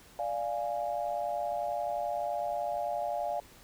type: chord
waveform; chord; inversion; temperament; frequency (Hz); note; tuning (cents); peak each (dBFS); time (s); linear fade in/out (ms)
sine; D diminished; none; equal; 587.3 / 698.5 / 830.6; D5 / F5 / Ab5; 0 / 0 / 0; -35 / -33 / -37; 0.19-3.4; 2
effects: pink hiss -56 dBFS RMS until 3.63 s